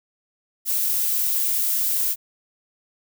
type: noise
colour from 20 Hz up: violet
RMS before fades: -22 dBFS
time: 0.65-2.16 s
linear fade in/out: 50 ms
effects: none